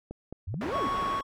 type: click train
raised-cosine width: 2 ms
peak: -25 dBFS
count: 4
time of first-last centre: 0.11-0.758 s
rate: 4.63 Hz
type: exponential two-way sweep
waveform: sine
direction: up then down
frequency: 79 to 705 to 208.6 Hz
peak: -31 dBFS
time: 0.47-0.88 s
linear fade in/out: 10 ms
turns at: 0.77 s
type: low-pass noise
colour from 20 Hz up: white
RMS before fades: -36 dBFS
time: 0.61-1.21 s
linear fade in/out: 2 ms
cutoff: 1200 Hz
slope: 12 dB/octave
type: tone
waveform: triangle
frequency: 1108.7 Hz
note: C#6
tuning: in tune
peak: -26 dBFS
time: 0.71-1.23 s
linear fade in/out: 50 ms
effects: none